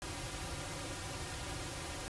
pink noise with comb filter, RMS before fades -42 dBFS, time 0.02-2.08 s, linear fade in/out 0 ms, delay 4.6 ms, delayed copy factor -0.85, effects resampled to 24000 Hz

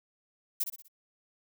violet noise with echo, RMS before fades -29 dBFS, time 0.6-0.64 s, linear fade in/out 10 ms, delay 61 ms, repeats 4, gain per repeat -7 dB, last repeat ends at 0.884 s, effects none

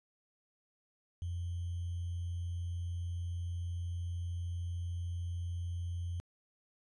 sine tone with sample-and-hold, 86.7 Hz, F2, 12 cents flat, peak -35 dBFS, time 1.22-6.2 s, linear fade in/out 0 ms, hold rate 3150 Hz, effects resampled to 24000 Hz

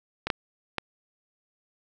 clicks, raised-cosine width 0.3 ms, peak -12 / -7 / -11 dBFS, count 3, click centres 0.27 / 0.302 / 0.783 s, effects none

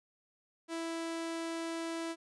sawtooth tone, 330.3 Hz, E4, 4 cents sharp, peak -32 dBFS, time 0.68-2.16 s, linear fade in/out 50 ms, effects resampled to 24000 Hz

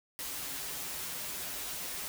white noise with comb filter, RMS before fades -39 dBFS, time 0.19-2.08 s, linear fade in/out 0 ms, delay 9 ms, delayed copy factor -0.7, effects none

